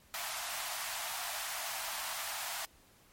pink high-pass noise, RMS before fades -39 dBFS, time 0.14-2.65 s, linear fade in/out 0 ms, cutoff 630 Hz, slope 96 dB/octave, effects pink hiss -63 dBFS RMS until 3.12 s + MP3 64 kbps

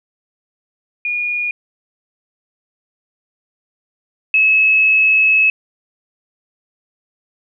sine tone pair in turn, 2439 / 2584 Hz, D#7 / E7, -35 / -35 cents, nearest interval minor second, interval 100 cents, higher second, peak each -17 / -9 dBFS, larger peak second, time 1.05-1.51 / 4.34-5.5 s, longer second, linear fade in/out 2 ms, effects none

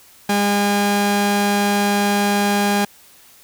sawtooth tone pair together, 203.3 / 406.6 Hz, G#3 / G#4, -37 / -37 cents, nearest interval octave, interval 1200 cents, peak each -13 dBFS, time 0.29-2.85 s, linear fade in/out 5 ms, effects white hiss -48 dBFS RMS until 3.43 s

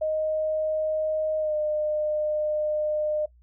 sine tone with pitch glide, 622.3 to 607 Hz, D#5 to D#5, 0 to -43 cents, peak -23 dBFS, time 0.01-3.26 s, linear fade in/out 10 ms, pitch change -43 cents, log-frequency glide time 1.39-1.55 s, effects noise-tail reverb RT60 0.1 s tail -18 dB re dry + added 60 Hz sine -53 dBFS peak until 3.42 s

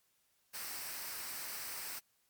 white noise with comb filter, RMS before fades -43 dBFS, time 0.53-2 s, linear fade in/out 20 ms, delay 0.29 ms, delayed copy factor -0.5, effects white hiss -75 dBFS RMS until 2.29 s + MP3 96 kbps

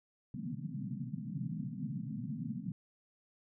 pink band-pass noise, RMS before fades -40 dBFS, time 0.34-2.72 s, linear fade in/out 2 ms, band 120 to 260 Hz, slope 96 dB/octave, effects none

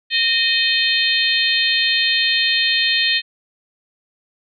sine tone cluster, 1847 / 2523 / 3130 / 3642 / 4202 Hz, A#6 / D#7 / G7 / A#7 / C8, -16 / +23 / -3 / -41 / +7 cents, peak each -21 dBFS, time 0.1-3.22 s, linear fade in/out 50 ms, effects none

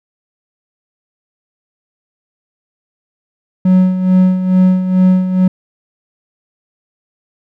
triangle tone with tremolo, 185 Hz, F#3, in tune, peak -3 dBFS, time 3.65-5.48 s, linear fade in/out 5 ms, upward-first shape sine, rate 2.3 Hz, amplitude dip 65%, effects none

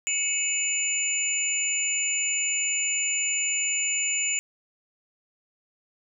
sine tone cluster, 2237 / 2566 / 2899 / 7040 Hz, C#7 / E7 / F#7 / A8, +15 / -47 / -36 / 0 cents, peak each -33 / -31 / -34 / -25 dBFS, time 0.07-4.39 s, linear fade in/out 0 ms, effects none

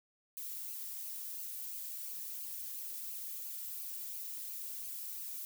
violet noise with flanger, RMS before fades -43 dBFS, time 0.37-5.45 s, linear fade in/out 0 ms, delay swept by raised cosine 0.54 to 1.94 ms, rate 2.9 Hz, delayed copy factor -0.5, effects none

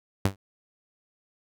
sawtooth tone with exponential decay, 97.6 Hz, G2, 7 cents flat, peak -13 dBFS, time 0.25-0.36 s, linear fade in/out 5 ms, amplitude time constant 23 ms, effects none

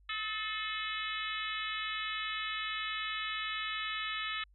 harmonic tone with a mistuned harmonic, 429.4 Hz, A4, 42 cents flat, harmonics 3 / 4 / 5 / 6 / 7 / 8 / 9, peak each -40 / -41 / -42 / -43 / -43 / -44 / -45 dBFS, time 0.09-4.44 s, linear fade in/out 5 ms, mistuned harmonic 4, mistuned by +43 cents, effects added 49 Hz sine -60 dBFS peak until 4.54 s

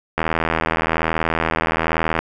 click train, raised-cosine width 0.5 ms, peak -3 dBFS, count 164, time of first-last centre 0.18-2.19 s, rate 81.1 Hz, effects none

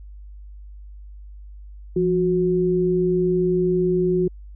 sine tone pair together, 172.3 / 365.1 Hz, F3 / F#4, -23 / -23 cents, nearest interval octave + minor second, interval 1300 cents, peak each -22 / -18 dBFS, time 1.96-4.28 s, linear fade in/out 5 ms, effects added 50 Hz sine -37 dBFS peak until 4.55 s

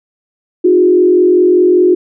sine tone with frequency modulation, 360 Hz, F#4, 47 cents flat, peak -5 dBFS, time 0.64-1.95 s, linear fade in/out 10 ms, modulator 45.1 Hz, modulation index 0.75, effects none

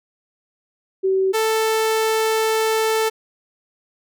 sine / sawtooth tone pair in turn, 381.8 / 441.4 Hz, G4 / A4, -46 / +5 cents, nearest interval minor third, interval 251 cents, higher second, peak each -15 / -13 dBFS, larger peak second, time 1.03-1.33 / 1.33-3.1 s, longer second, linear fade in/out 20 ms, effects none

